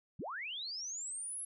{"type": "linear sweep", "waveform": "sine", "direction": "up", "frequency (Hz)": [92.5, 11100], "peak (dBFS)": -39, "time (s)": [0.19, 1.45], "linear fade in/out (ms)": 5, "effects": []}